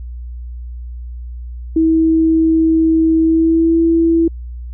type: tone with pitch glide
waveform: sine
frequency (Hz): 322.6 to 330.7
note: E4 to E4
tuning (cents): -37 to +6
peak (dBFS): -9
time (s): 1.76-4.28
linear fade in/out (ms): 5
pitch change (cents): +43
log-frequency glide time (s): 3.21-3.8
effects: added 60 Hz sine -25 dBFS peak until 4.73 s